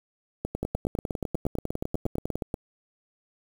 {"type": "two click trains", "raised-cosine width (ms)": 2, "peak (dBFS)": [-15, -15], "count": [20, 17], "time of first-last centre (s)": [[0.45, 2.356], [0.63, 2.542]], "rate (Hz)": [9.97, 8.37], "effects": ["7-bit"]}